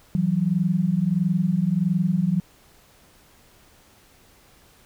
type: tone pair together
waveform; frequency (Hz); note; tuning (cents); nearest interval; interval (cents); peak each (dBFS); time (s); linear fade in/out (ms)
sine; 164.81 / 186.33; E3 / F#3; 0 / +12; major second; 212; -22 / -21; 0.15-2.4; 0
effects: pink hiss -55 dBFS RMS until 4.85 s